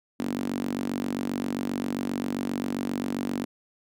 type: tone with high-pass filter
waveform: sawtooth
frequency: 47.53 Hz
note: F#1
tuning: 47 cents sharp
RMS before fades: -30 dBFS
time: 0.19-3.45 s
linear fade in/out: 10 ms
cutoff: 250 Hz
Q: 5
effects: none